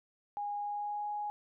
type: tone with pitch glide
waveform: sine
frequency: 821 to 831.5 Hz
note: G#5 to G#5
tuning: -20 to +2 cents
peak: -34 dBFS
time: 0.37-1.3 s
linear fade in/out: 0 ms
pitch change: +22 cents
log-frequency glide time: 0.56-1.08 s
effects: none